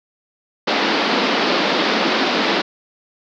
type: band-pass noise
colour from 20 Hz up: pink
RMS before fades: -18 dBFS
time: 0.67-2.62 s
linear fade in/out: 10 ms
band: 200 to 4900 Hz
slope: 48 dB/octave
effects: none